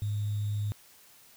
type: tone with sample-and-hold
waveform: sine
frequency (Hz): 103.9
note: G#2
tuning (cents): +1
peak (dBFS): -28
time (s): 0.02-0.72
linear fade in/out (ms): 0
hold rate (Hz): 3675
effects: white hiss -57 dBFS RMS until 1.36 s